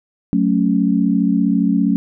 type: chord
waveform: sine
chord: F# minor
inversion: none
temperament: equal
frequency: 185 / 220 / 277.2 Hz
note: F#3 / A3 / C#4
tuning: 0 / 0 / 0 cents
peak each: -17 dBFS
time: 0.33-1.96 s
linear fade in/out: 0 ms
effects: none